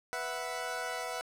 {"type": "chord", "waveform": "20% pulse", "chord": "B suspended fourth", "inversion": "none", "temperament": "equal", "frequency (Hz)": [493.9, 659.3, 740], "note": ["B4", "E5", "F#5"], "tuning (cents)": [0, 0, 0], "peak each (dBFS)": [-35, -34, -34], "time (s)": [0.13, 1.21], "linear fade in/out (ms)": 0, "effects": ["low-pass 11000 Hz 12 dB/octave", "9-bit"]}